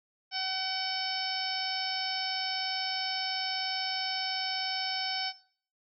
harmonic tone, 757 Hz, F#5, 39 cents sharp, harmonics 1 / 2 / 3 / 4 / 5 / 6 / 7, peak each -38 / -41 / -40 / -39 / -44 / -40 / -34 dBFS, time 0.31-5.33 s, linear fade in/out 50 ms, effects noise-tail reverb RT60 0.5 s tail -18 dB re dry

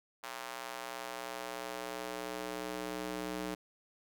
square tone with high-pass filter sweep, 61.5 Hz, B1, 7 cents flat, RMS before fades -41 dBFS, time 0.23-3.55 s, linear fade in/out 10 ms, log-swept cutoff 920 to 270 Hz, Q 1.1, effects none

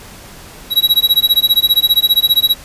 square tone with tremolo, 3871 Hz, B7, 35 cents flat, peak -6 dBFS, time 0.7-2.56 s, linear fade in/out 50 ms, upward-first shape sine, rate 15 Hz, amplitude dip 100%, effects pink hiss -36 dBFS RMS until 2.64 s + resampled to 32000 Hz

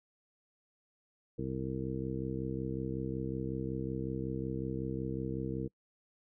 harmonic tone, 65.41 Hz, C2, in tune, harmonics 1 / 2 / 3 / 4 / 5 / 6 / 7, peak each -45 / -39 / -41 / -43 / -40 / -49 / -41 dBFS, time 1.38-5.68 s, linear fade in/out 10 ms, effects noise-tail reverb RT60 0.1 s tail -25 dB re dry

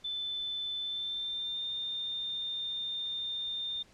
sine tone with pitch glide, 3520 to 3617 Hz, A7 to A7, 0 to +47 cents, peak -33 dBFS, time 0.04-3.83 s, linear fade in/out 10 ms, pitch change +47 cents, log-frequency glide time 0.8-1.64 s, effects pink hiss -61 dBFS RMS until 3.93 s + low-pass 7000 Hz 12 dB/octave

